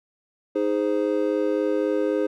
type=chord; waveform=triangle; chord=Ab major; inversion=second; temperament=just; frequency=311.5 / 415.3 / 519.1 Hz; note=Eb4 / Ab4 / C5; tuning=+2 / 0 / -14 cents; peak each=-23 dBFS; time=0.55-2.27 s; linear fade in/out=10 ms; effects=none